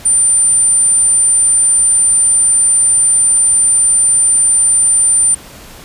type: tone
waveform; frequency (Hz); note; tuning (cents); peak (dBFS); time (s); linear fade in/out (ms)
sine; 9120; C#9; +48; -7; 0.05-5.35; 10
effects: pink hiss -35 dBFS RMS until 5.84 s + resampled to 32000 Hz